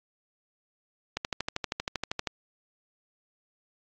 click train, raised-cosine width 0.2 ms, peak -12 dBFS, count 15, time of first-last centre 1.17-2.272 s, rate 12.7 Hz, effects low-pass 7000 Hz 12 dB/octave + AAC 64 kbps

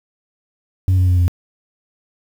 sine tone with pitch steps, 93.2 / 91.49 / 89.82 / 88.17 Hz, F#2 / F#2 / F2 / F2, +13 / -19 / +49 / +17 cents, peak -8 dBFS, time 0.88-1.28 s, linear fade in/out 0 ms, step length 100 ms, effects tanh soft clip ceiling -10 dBFS + 7-bit

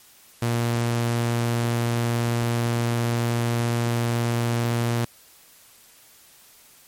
sawtooth tone, 118 Hz, A#2, 22 cents sharp, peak -17 dBFS, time 0.42-5.05 s, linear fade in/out 5 ms, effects white hiss -52 dBFS RMS until 6.87 s + MP3 64 kbps

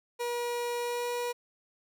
30% pulse tone with pitch glide, 480 to 483.6 Hz, B4 to B4, -49 to -36 cents, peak -28 dBFS, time 0.19-1.33 s, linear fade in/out 20 ms, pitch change +13 cents, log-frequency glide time 0.79-1.09 s, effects none

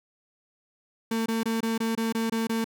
35% pulse tone bursts, 225.9 Hz, A3, 46 cents sharp, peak -23 dBFS, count 9, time 1.11-2.644 s, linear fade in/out 5 ms, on 150 ms, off 23 ms, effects none

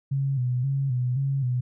sine tone with vibrato, 130.81 Hz, C3, in tune, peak -22 dBFS, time 0.11-1.61 s, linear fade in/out 10 ms, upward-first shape square, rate 1.9 Hz, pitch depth 83 cents each way, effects none

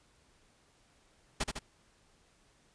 pink noise with echo, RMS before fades -31 dBFS, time 1.4-1.44 s, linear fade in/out 10 ms, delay 76 ms, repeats 2, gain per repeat -4 dB, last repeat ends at 1.592 s, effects pink hiss -67 dBFS RMS until 2.74 s + resampled to 22050 Hz

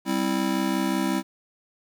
square chord, C major, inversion second, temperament just, 196.22 / 261.6 / 327 Hz, G3 / C4 / E4, +2 / 0 / -14 cents, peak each -28 dBFS, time 0.05-1.23 s, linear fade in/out 50 ms, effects 9-bit

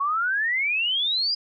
sine exponential sweep, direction up, 1092 to 4964 Hz, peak -21 dBFS, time 0-1.35 s, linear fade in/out 10 ms, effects none

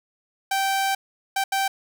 sawtooth tone bursts at uneven times, 779 Hz, G5, 11 cents flat, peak -17 dBFS, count 3, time 0.51-0.95 / 1.36-1.44 / 1.52-1.68 s, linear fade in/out 5 ms, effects none

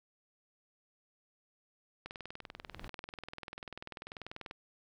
click train, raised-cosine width 0.3 ms, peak -27 dBFS, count 51, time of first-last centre 2.06-4.511 s, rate 20.4 Hz
brown noise with exponential growth, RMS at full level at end -43 dBFS, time 2.42-2.88 s, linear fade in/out 2 ms, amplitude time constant 100 ms
effects none

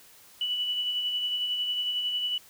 sine tone with tremolo, 2960 Hz, F#7, in tune, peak -25 dBFS, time 0.41-2.38 s, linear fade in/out 2 ms, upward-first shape sine, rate 11 Hz, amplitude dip 35%, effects white hiss -54 dBFS RMS until 2.49 s

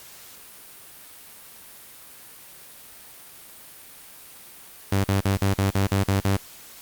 sawtooth tone bursts, 98 Hz, G2, in tune, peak -15 dBFS, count 9, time 4.92-6.368 s, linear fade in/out 5 ms, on 120 ms, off 46 ms, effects white hiss -45 dBFS RMS until 6.81 s + Opus 48 kbps

